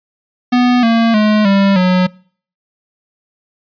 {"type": "tone with pitch steps", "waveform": "square", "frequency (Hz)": [246.9, 229, 212.5, 197.1, 182.84], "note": ["B3", "A#3", "G#3", "G3", "F#3"], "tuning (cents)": [0, -31, 40, 10, -20], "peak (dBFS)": -9, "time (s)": [0.52, 2.07], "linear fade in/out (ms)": 10, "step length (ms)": 310, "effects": ["noise-tail reverb RT60 0.5 s tail -24 dB re dry", "resampled to 11025 Hz"]}